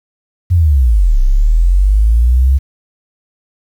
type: linear two-way sweep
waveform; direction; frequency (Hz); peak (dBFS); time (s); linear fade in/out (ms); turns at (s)
sine; down then up; 92.1 to 30.87 to 68.4; -6; 0.5-2.59; 20; 1.2
effects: 7-bit

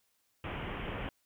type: low-pass noise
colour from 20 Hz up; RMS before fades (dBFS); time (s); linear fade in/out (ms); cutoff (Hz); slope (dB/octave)
pink; -39; 0.44-1.09; 2; 3200; 96
effects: white hiss -75 dBFS RMS until 1.25 s

